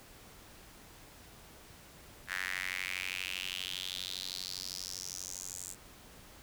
sawtooth tone with high-pass filter sweep, 92.5 Hz, F#2, in tune, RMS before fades -40 dBFS, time 2.27-5.76 s, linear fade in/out 50 ms, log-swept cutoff 1700 to 7700 Hz, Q 4.4, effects pink hiss -55 dBFS RMS until 6.42 s

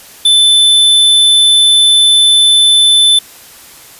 square tone, 3520 Hz, A7, in tune, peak -5 dBFS, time 0.25-3.19 s, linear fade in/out 5 ms, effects white hiss -36 dBFS RMS until 3.99 s + resampled to 32000 Hz

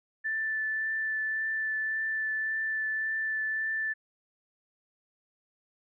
sine tone with vibrato, 1760 Hz, A6, in tune, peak -28 dBFS, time 0.24-3.94 s, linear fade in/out 20 ms, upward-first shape triangle, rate 1.8 Hz, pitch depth 11 cents each way, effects none

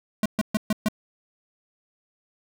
square tone bursts, 213.9 Hz, A3, 49 cents flat, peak -20 dBFS, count 5, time 0.23-0.885 s, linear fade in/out 2 ms, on 27 ms, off 130 ms, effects none

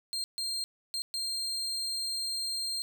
35% pulse tone bursts at uneven times, 4190 Hz, C8, 2 cents sharp, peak -30 dBFS, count 4, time 0.13-0.24 / 0.38-0.64 / 0.94-1.02 / 1.14-2.82 s, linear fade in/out 0 ms, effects none

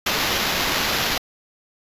violet noise with sample-and-hold, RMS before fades -22 dBFS, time 0.06-1.18 s, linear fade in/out 5 ms, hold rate 8820 Hz, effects resampled to 32000 Hz

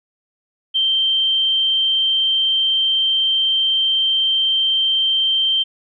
sine tone, 3136 Hz, G7, in tune, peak -14 dBFS, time 0.74-5.64 s, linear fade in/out 20 ms, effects none

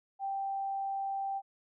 sine tone, 784 Hz, G5, in tune, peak -32 dBFS, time 0.19-1.42 s, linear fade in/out 50 ms, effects none

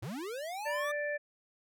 square linear sweep, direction up, 92.5 to 1212 Hz, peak -38 dBFS, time 0.02-0.92 s, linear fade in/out 10 ms
harmonic tone, 587.3 Hz, D5, in tune, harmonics 1 / 3 / 4, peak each -34 / -36 / -46 dBFS, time 0.65-1.18 s, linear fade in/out 20 ms
effects none

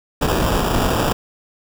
pink noise with sample-and-hold, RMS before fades -18 dBFS, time 0.21-1.13 s, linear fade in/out 10 ms, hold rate 2100 Hz, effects none

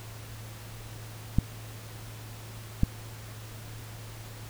clicks, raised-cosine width 5 ms, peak -9 dBFS, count 2, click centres 1.386 / 2.834 s, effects added 110 Hz sine -42 dBFS peak until 4.49 s + pink hiss -47 dBFS RMS until 4.49 s

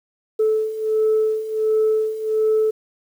sine beating tone pair, 434.5 / 435.9 Hz, A4 / A4, -22 / -16 cents, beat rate 1.4 Hz, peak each -21 / -17 dBFS, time 0.39-2.71 s, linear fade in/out 10 ms, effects tanh soft clip ceiling -11 dBFS + 8-bit

